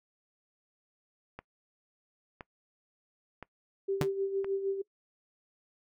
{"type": "click train", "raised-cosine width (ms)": 0.5, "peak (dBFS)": -27, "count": 4, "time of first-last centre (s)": [1.39, 4.445], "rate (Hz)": 0.982}
{"type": "tone with tremolo", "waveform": "sine", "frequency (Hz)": 391.1, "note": "G4", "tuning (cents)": -4, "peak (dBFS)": -27, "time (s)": [3.88, 4.82], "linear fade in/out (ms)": 10, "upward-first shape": "sine", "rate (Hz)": 6.5, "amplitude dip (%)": 60}
{"type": "tone with exponential decay", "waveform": "sawtooth", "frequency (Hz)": 148.1, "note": "D3", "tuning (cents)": 15, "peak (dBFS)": -19, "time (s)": [4.01, 4.09], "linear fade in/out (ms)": 0, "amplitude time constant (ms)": 16}
{"effects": ["noise-tail reverb RT60 0.1 s tail -22 dB re dry"]}